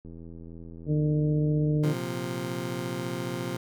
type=click train; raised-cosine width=3 ms; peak=-32 dBFS; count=146; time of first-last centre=0.05-1.793 s; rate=83.2 Hz
type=harmonic tone; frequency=150.9 Hz; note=D3; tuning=47 cents sharp; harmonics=1 / 2 / 3 / 4; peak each=-23 / -29 / -33 / -40 dBFS; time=0.86-1.95 s; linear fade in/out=50 ms
type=chord; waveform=20% pulse; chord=Bb suspended second; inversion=none; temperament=just; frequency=116.54 / 131.11 / 174.81 Hz; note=Bb2 / C3 / F3; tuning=0 / +4 / +2 cents; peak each=-32 / -30 / -30 dBFS; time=1.83-3.57 s; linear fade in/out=5 ms
effects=none